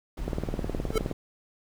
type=noise; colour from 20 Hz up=brown; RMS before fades=-34 dBFS; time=0.17-1.13 s; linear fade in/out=5 ms
type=click train; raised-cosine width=2 ms; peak=-16 dBFS; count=17; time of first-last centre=0.28-1.113 s; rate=19.2 Hz
type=tone with exponential growth; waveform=square; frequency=440 Hz; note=A4; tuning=in tune; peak=-20 dBFS; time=0.9-0.98 s; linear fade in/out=2 ms; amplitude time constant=16 ms
effects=none